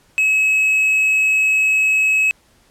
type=tone; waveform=triangle; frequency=2570 Hz; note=E7; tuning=45 cents flat; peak=-11 dBFS; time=0.18-2.31 s; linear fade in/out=0 ms; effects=pink hiss -55 dBFS RMS until 2.7 s + low-pass 12000 Hz 12 dB/octave